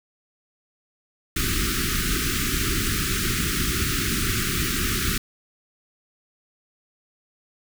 pink band-stop noise, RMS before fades -24 dBFS, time 1.36-5.18 s, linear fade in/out 5 ms, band 410 to 1200 Hz, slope 96 dB/octave, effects none

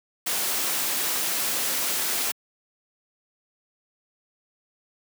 white noise, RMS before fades -26 dBFS, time 0.26-2.32 s, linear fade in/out 10 ms, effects high-pass 200 Hz 12 dB/octave

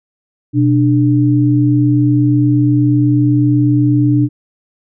sine tone pair together, 124.4 / 296.2 Hz, B2 / D4, +13 / +15 cents, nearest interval octave + minor third, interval 1502 cents, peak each -11 dBFS, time 0.53-4.29 s, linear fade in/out 50 ms, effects none

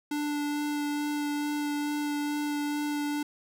square tone with vibrato, 293.7 Hz, D4, in tune, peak -29 dBFS, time 0.11-3.23 s, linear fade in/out 5 ms, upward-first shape sine, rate 2.3 Hz, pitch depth 9 cents each way, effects none

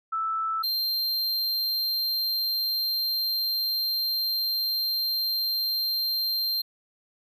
sine / square tone pair in turn, 1317 / 4167 Hz, E6 / C8, -2 / -8 cents, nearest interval octave + minor sixth, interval 1994 cents, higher second, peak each -25 dBFS, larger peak neither, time 0.12-0.63 / 0.63-6.62 s, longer second, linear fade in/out 10 ms, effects none

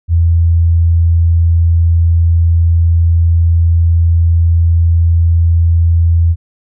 sine tone, 83.8 Hz, E2, 29 cents sharp, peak -6 dBFS, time 0.08-6.36 s, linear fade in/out 50 ms, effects none

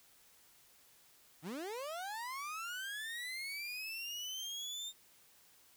30% pulse linear sweep, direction up, 138.59 to 3665 Hz, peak -38 dBFS, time 1.42-4.93 s, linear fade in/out 50 ms, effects white hiss -65 dBFS RMS until 5.76 s

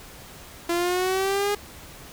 sawtooth linear sweep, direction up, 340 to 412.9 Hz, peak -18 dBFS, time 0.69-1.55 s, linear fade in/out 5 ms, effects pink hiss -44 dBFS RMS until 2.12 s

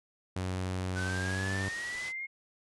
sawtooth tone with pitch glide, 92.5 to 96.43 Hz, F#2 to G2, 0 to -28 cents, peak -28 dBFS, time 0.36-1.69 s, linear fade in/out 5 ms, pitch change +72 cents, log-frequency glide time 1.21-1.47 s
white low-pass noise, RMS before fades -45 dBFS, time 0.94-2.13 s, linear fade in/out 50 ms, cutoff 6500 Hz, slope 12 dB/octave
sine exponential sweep, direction up, 1485 to 2161 Hz, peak -35 dBFS, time 0.95-2.27 s, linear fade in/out 20 ms
effects resampled to 24000 Hz

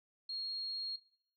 sine tone, 4271 Hz, C8, 35 cents sharp, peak -38 dBFS, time 0.29-0.96 s, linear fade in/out 5 ms, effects noise-tail reverb RT60 0.6 s tail -18 dB re dry + MP3 32 kbps

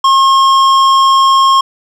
sine tone with hard clipping, 1076 Hz, C6, 48 cents sharp, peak -7 dBFS, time 0.04-1.61 s, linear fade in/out 5 ms, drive 11 dB, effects none

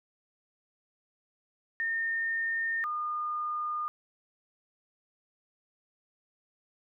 sine tone pair in turn, 1823 / 1216.7 Hz, A#6 / D#6, -39 / -39 cents, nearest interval perfect fifth, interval 700 cents, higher first, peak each -28 / -30 dBFS, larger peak first, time 1.8-2.84 / 2.84-3.88 s, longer neither, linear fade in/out 0 ms, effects none

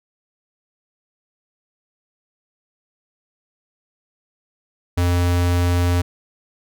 square tone, 88 Hz, F2, 14 cents sharp, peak -16 dBFS, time 4.97-6.02 s, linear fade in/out 10 ms, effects none

